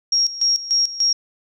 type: tone with tremolo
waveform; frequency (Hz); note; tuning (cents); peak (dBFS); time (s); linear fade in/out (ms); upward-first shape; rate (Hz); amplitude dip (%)
sine; 5588; F8; 0; -14; 0.12-1.13; 5; square; 3.4; 80
effects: none